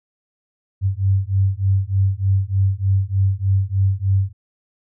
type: beating tone pair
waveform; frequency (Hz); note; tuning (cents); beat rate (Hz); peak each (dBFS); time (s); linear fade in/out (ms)
sine; 95.4 / 98.7; G2 / G2; -47 / +12; 3.3; -18; 0.81-4.33; 50
effects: none